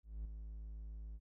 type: tone with ADSR envelope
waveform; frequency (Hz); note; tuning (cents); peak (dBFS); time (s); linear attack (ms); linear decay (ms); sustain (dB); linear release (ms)
triangle; 53.6; A1; -45; -37; 0.03-1.2; 220; 6; -6; 48
effects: none